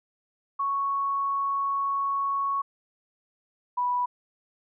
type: tone pair in turn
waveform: sine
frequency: 1108.7 / 983.5 Hz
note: C#6 / B5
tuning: 0 / -7 cents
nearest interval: major second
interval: 207 cents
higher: first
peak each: -24 / -23 dBFS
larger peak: second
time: 0.59-2.62 / 3.77-4.06 s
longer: first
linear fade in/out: 10 ms
effects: none